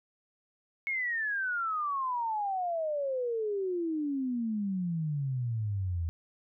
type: exponential sweep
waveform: sine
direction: down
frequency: 2200 to 80.6 Hz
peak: -29 dBFS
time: 0.87-6.09 s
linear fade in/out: 0 ms
effects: none